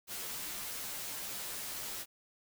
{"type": "noise with comb filter", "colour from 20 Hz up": "white", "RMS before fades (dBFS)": -41, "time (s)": [0.07, 2.06], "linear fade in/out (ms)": 50, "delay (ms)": 12, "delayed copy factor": -0.85, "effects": []}